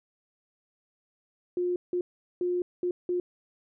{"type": "tone bursts at uneven times", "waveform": "sine", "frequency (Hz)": 356.4, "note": "F4", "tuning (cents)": 35, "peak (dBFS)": -25, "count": 5, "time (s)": [[1.57, 1.76], [1.93, 2.01], [2.41, 2.62], [2.83, 2.91], [3.09, 3.2]], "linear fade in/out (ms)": 2, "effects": []}